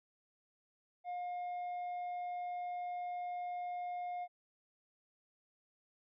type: tone with tanh clipping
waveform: sine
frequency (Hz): 713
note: F5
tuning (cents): +36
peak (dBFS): -39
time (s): 1.04-4.28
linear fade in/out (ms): 50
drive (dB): 4
effects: none